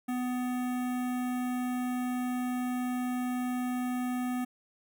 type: tone with notch filter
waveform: square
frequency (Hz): 249.4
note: B3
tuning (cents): +17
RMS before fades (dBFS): -32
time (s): 0.08-4.45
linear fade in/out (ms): 10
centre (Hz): 4600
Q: 0.7
effects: none